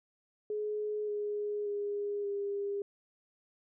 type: tone with pitch steps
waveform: sine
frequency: 422 / 415.5 / 409 / 402.7 Hz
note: G#4 / G#4 / G#4 / G4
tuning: +28 / +1 / -26 / +47 cents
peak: -32 dBFS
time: 0.5-2.82 s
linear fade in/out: 2 ms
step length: 580 ms
effects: none